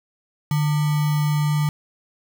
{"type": "tone with sample-and-hold", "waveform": "sine", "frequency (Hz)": 149.3, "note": "D3", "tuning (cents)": 29, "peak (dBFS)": -17, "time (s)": [0.51, 1.69], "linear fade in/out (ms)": 2, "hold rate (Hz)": 1050, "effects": []}